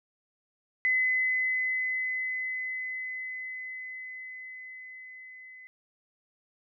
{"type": "tone with level ramp", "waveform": "sine", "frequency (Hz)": 2026, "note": "B6", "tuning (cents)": 44, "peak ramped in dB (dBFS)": [-22, -46], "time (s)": [0.85, 5.67], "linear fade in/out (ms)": 0, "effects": []}